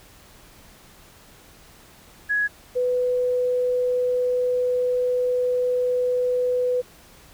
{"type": "tone pair in turn", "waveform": "sine", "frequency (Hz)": [1674, 497.7], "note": ["G#6", "B4"], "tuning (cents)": [13, 13], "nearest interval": "octave + major sixth", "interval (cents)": 2100, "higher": "first", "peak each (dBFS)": -19, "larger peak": "neither", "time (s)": [[2.29, 2.48], [2.75, 6.82]], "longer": "second", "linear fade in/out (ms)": 20, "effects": ["pink hiss -50 dBFS RMS until 7.33 s"]}